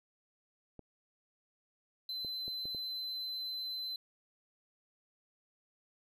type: clicks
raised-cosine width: 2 ms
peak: -35 dBFS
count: 5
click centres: 0.793 / 2.248 / 2.48 / 2.655 / 2.748 s
type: tone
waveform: triangle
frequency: 4054 Hz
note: B7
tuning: 45 cents sharp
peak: -36 dBFS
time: 2.09-3.96 s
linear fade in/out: 2 ms
effects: none